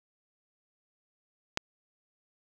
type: click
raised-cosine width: 0.2 ms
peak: -10 dBFS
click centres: 1.574 s
effects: none